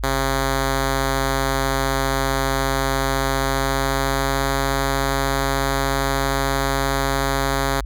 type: tone with pitch glide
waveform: 5% pulse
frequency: 135.4 to 136.74 Hz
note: C#3 to C#3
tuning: -40 to -23 cents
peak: -8 dBFS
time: 0.03-7.81 s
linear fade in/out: 10 ms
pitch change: +17 cents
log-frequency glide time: 3.38-4.47 s
effects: added 50 Hz sine -25 dBFS peak until 7.85 s